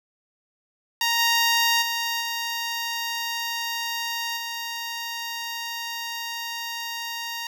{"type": "tone with level steps", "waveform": "10% pulse", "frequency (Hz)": 932.3, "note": "A#5", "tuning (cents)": 0, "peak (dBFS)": [-12, -10, -16, -18, -21], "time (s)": [1.01, 7.47], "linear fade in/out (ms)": 2, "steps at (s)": [1.18, 1.81, 2.2, 4.36], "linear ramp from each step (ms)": 20, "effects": []}